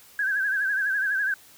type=tone with vibrato; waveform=sine; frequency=1602 Hz; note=G6; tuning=37 cents sharp; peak=-22 dBFS; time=0.19-1.34 s; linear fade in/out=2 ms; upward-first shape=sine; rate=12 Hz; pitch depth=86 cents each way; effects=white hiss -52 dBFS RMS until 1.57 s